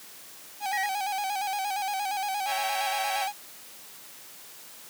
45% pulse tone with vibrato, 795 Hz, G5, 24 cents sharp, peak -28 dBFS, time 0.6-3.33 s, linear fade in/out 50 ms, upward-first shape square, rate 8.6 Hz, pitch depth 65 cents each way
triangle tone, 1909 Hz, A#6, 41 cents sharp, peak -27 dBFS, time 0.73-0.86 s, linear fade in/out 0 ms
10% pulse chord, C# diminished seventh, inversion none, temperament equal, 554.4 / 659.3 / 784 / 932.3 Hz, C#5 / E5 / G5 / Bb5, 0 / 0 / 0 / 0 cents, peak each -29 / -28 / -29 / -32 dBFS, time 2.45-3.28 s, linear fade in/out 50 ms
effects white hiss -47 dBFS RMS until 4.89 s + high-pass 150 Hz 12 dB/octave

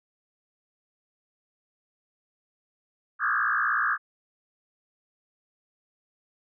sine tone with frequency modulation, 1424 Hz, F6, 33 cents sharp, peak -22 dBFS, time 3.19-3.98 s, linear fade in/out 50 ms, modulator 58.3 Hz, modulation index 4.6, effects none

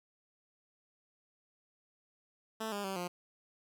10% pulse tone with pitch steps, 220.9 / 203 / 192.7 / 177.2 Hz, A3 / G#3 / G3 / F3, +7 / -39 / -29 / +25 cents, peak -28 dBFS, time 2.6-3.08 s, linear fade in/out 10 ms, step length 120 ms, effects none

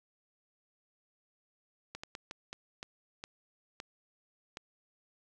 slowing click train, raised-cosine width 0.2 ms, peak -24 dBFS, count 9, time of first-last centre 1.95-4.571 s, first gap 85 ms, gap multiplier 1.37, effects none

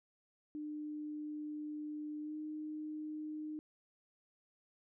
sine tone with pitch glide, 300.8 to 306.2 Hz, D4 to D#4, +42 to -28 cents, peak -40 dBFS, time 0.55-3.59 s, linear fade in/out 0 ms, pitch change +30 cents, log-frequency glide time 2.21-2.35 s, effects none

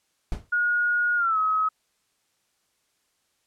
brown noise with exponential decay, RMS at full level -26 dBFS, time 0.32-0.5 s, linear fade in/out 1 ms, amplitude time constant 37 ms
sine tone with pitch glide, 1441 to 1276.4 Hz, F#6 to D#6, -46 to +44 cents, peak -20 dBFS, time 0.52-1.69 s, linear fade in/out 10 ms, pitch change -210 cents, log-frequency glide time 1.16-1.38 s
effects white hiss -71 dBFS RMS until 3.46 s + low-pass 10000 Hz 12 dB/octave

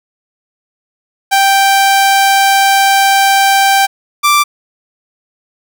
sawtooth tone pair in turn, 784 / 1174.7 Hz, G5 / D6, 0 / 0 cents, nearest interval perfect fifth, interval 700 cents, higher second, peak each -3 dBFS, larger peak neither, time 1.31-3.87 / 4.23-4.44 s, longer first, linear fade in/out 20 ms, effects none

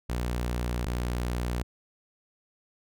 sawtooth tone pair in turn, 60.3 / 60.3 Hz, B1 / B1, -41 / -41 cents, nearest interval unison, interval 0 cents, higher neither, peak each -24 dBFS, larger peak neither, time 0.09-0.86 / 0.86-1.63 s, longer neither, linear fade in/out 10 ms, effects none

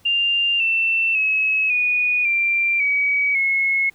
sine tone with pitch steps, 2794 / 2680 / 2571 / 2466 / 2366 / 2269 / 2177 Hz, F7 / E7 / E7 / D#7 / D7 / C#7 / C#7, 0 / +28 / -44 / -16 / +12 / +40 / -32 cents, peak -16 dBFS, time 0.05-3.9 s, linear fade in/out 10 ms, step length 550 ms, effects pink hiss -56 dBFS RMS until 3.94 s

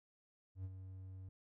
triangle tone with ADSR envelope, 94.2 Hz, F#2, 32 cents sharp, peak -38 dBFS, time 0.55-1.29 s, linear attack 94 ms, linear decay 44 ms, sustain -8 dB, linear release 5 ms, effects none

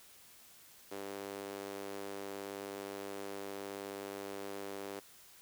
sawtooth tone with high-pass filter, 99.2 Hz, G2, 21 cents sharp, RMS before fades -44 dBFS, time 0.91-5 s, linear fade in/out 10 ms, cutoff 390 Hz, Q 2, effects white hiss -59 dBFS RMS until 5.41 s

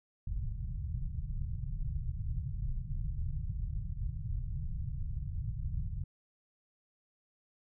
pink low-pass noise, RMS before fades -36 dBFS, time 0.27-6.04 s, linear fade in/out 5 ms, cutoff 150 Hz, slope 48 dB/octave, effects none

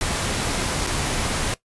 pink noise with dropouts, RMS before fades -24 dBFS, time 0.01-1.54 s, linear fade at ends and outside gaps 1 ms, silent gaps 0.866-0.871 s, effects noise-tail reverb RT60 0.1 s tail -17 dB re dry + resampled to 24000 Hz

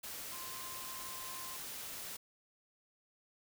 sine tone in noise, 1046.5 Hz, C6, in tune, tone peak -50 dBFS, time 0.32-1.57 s, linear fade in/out 10 ms, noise white, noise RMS -45 dBFS, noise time 0.03-2.17 s, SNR -8 dB, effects none

